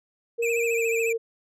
sine tone with pitch glide, 466.2 to 457.4 Hz, A#4 to A#4, 0 to -33 cents, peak -23 dBFS, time 0.38-1.18 s, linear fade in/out 20 ms, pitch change -33 cents, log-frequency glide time 0.63-0.87 s
square tone with vibrato, 2476 Hz, D#7, 9 cents flat, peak -27 dBFS, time 0.42-1.13 s, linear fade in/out 10 ms, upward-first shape sine, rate 14 Hz, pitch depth 100 cents each way
effects low-pass 12000 Hz 12 dB/octave

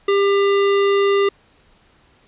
square tone, 398.6 Hz, G4, 29 cents sharp, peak -14 dBFS, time 0.08-1.29 s, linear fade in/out 5 ms, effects pink hiss -55 dBFS RMS until 2.27 s + resampled to 8000 Hz

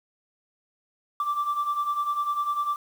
sine beating tone pair, 1163 / 1173 Hz, D6 / D6, -17 / -2 cents, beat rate 10 Hz, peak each -29 / -24 dBFS, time 1.2-2.76 s, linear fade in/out 2 ms, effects tanh soft clip ceiling -20 dBFS + 8-bit

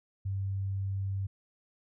sine tone, 97.4 Hz, G2, 11 cents flat, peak -30 dBFS, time 0.25-1.27 s, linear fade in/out 10 ms, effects none

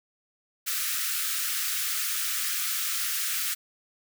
white high-pass noise, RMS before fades -29 dBFS, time 0.66-3.55 s, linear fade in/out 20 ms, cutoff 1200 Hz, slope 96 dB/octave, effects none

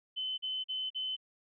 sine tone bursts, 3044 Hz, F#7, 48 cents sharp, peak -33 dBFS, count 4, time 0.16-1.166 s, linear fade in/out 20 ms, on 220 ms, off 42 ms, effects none

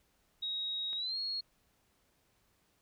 sine tone with pitch glide, 3791 to 4305 Hz, A#7 to C8, +28 to +49 cents, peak -34 dBFS, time 0.42-1.41 s, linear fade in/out 10 ms, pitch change +221 cents, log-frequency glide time 0.96-1.18 s
click, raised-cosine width 0.3 ms, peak -36 dBFS, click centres 0.931 s
effects pink hiss -73 dBFS RMS until 2.81 s

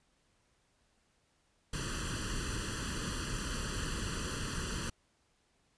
pink noise with comb filter, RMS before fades -37 dBFS, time 1.73-4.9 s, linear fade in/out 5 ms, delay 0.67 ms, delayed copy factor +0.9, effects pink hiss -73 dBFS RMS until 5.77 s + resampled to 22050 Hz

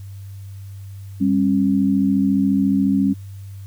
sine tone pair together, 197.78 / 272.1 Hz, G3 / C#4, +16 / -32 cents, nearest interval tritone, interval 552 cents, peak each -17 dBFS, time 1.2-3.14 s, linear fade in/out 20 ms, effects added 98 Hz sine -32 dBFS peak until 3.66 s + white hiss -54 dBFS RMS until 3.66 s

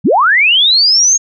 sine linear sweep, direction up, 113.6 to 6620 Hz, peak -6 dBFS, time 0.04-1.18 s, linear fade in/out 20 ms, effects none

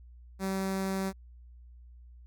sawtooth tone with notch filter, 192 Hz, G3, 36 cents flat, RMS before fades -32 dBFS, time 0.39-1.13 s, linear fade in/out 50 ms, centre 3000 Hz, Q 2, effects added 60 Hz sine -49 dBFS peak until 2.26 s

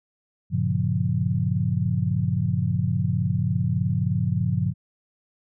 sine chord, G half-diminished seventh, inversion none, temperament just, 98 / 117.6 / 141.12 / 176.4 Hz, G2 / Bb2 / Db3 / F3, 0 / +16 / +31 / +18 cents, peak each -26 dBFS, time 0.5-4.74 s, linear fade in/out 50 ms, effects none

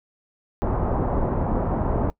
pink low-pass noise, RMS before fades -23 dBFS, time 0.62-2.1 s, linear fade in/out 0 ms, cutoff 1000 Hz, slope 24 dB/octave, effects noise-tail reverb RT60 0.1 s tail -21 dB re dry

